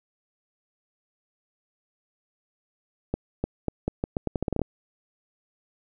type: accelerating click train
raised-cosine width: 2 ms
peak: -12 dBFS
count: 14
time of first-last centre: 3.14-4.617 s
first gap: 300 ms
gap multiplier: 0.81
effects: none